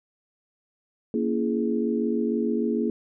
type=chord; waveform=sine; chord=A# half-diminished seventh; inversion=none; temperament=just; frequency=233.1 / 279.7 / 335.6 / 419.5 Hz; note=A#3 / C#4 / E4 / G#4; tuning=0 / +16 / +31 / +17 cents; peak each=-25 / -31 / -29 / -28 dBFS; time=1.14-2.9 s; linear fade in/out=2 ms; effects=none